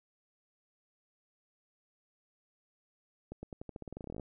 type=accelerating click train; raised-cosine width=2 ms; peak=-29 dBFS; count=19; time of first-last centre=3.32-4.197 s; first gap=110 ms; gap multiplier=0.89; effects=none